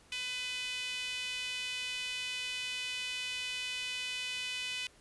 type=tone with high-pass filter; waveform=sawtooth; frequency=501 Hz; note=B4; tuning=25 cents sharp; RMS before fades=-38 dBFS; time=0.12-4.87 s; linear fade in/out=2 ms; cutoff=2700 Hz; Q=3.6; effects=pink hiss -62 dBFS RMS until 5 s + resampled to 24000 Hz